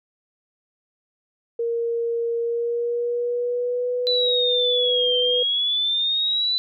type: tone with pitch glide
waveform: sine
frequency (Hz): 466.2 to 493.6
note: A#4 to B4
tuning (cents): 0 to -1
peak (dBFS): -21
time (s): 1.59-5.43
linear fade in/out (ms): 5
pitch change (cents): +99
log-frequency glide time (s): 2.39-3.89
type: exponential two-way sweep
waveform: sine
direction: down then up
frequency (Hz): 4007 to 3137 to 4007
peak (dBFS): -19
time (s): 4.07-6.58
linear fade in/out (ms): 0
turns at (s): 5.17
effects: none